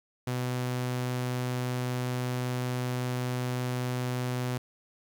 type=tone; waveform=sawtooth; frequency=125.2 Hz; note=B2; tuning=24 cents sharp; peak=-25 dBFS; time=0.27-4.58 s; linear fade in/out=5 ms; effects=10-bit